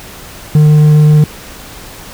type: tone with hard clipping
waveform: sine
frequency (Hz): 151.3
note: D#3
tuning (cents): -48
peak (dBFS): -4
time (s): 0.55-1.24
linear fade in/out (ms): 2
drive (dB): 3
effects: pink hiss -31 dBFS RMS until 2.13 s